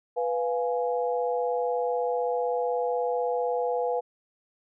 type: chord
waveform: sine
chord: F diminished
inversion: second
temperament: equal with one note detuned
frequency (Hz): 493.9 / 698.5 / 834.5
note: Cb5 / F5 / Ab5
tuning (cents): 0 / 0 / +8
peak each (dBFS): -26 / -31 / -32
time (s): 0.16-4.01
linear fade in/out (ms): 20
effects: none